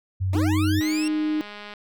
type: tone with vibrato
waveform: sine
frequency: 93.9 Hz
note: F#2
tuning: 26 cents sharp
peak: -21 dBFS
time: 0.2-0.81 s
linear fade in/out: 20 ms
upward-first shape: sine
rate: 5.5 Hz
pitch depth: 9 cents each way
type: linear sweep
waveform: 20% pulse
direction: up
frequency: 277.9 to 2794 Hz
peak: -25 dBFS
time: 0.33-1.08 s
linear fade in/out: 2 ms
type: tone with pitch glide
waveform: sine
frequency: 311.1 to 307 Hz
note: D#4 to D#4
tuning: 0 to -23 cents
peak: -21 dBFS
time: 0.35-1.41 s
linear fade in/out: 0 ms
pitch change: -23 cents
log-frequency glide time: 0.65-1.21 s
type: click train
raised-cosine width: 0.3 ms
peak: -23 dBFS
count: 193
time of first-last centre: 0.81-1.738 s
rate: 207 Hz
effects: none